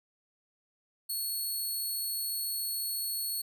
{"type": "tone", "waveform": "5% pulse", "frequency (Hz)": 4359, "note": "C#8", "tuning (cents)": -30, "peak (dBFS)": -25, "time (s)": [1.09, 3.42], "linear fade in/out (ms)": 10, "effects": []}